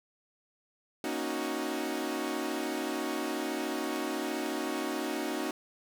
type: chord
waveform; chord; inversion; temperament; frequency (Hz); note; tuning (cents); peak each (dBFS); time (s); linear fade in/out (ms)
sawtooth; D# minor seventh; second; equal with one note detuned; 235.7 / 277.2 / 311.1 / 370; A#3 / C#4 / D#4 / F#4; +19 / 0 / 0 / 0; -36 / -33 / -32 / -33; 1.04-5.51; 2
effects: none